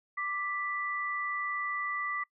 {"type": "tone pair together", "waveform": "sine", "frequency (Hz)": [1174.6, 1975.5], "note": ["D6", "B6"], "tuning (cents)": [0, 0], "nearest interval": "major sixth", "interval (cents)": 900, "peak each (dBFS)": [-34, -34], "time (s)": [0.17, 2.24], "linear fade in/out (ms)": 10, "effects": ["noise-tail reverb RT60 0.1 s tail -23 dB re dry"]}